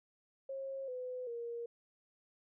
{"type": "tone with pitch steps", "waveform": "sine", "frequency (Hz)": [540, 503.8, 470.1], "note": ["C#5", "B4", "A#4"], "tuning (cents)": [-45, 34, 15], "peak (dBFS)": -39, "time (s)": [0.49, 1.66], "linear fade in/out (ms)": 5, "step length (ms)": 390, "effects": []}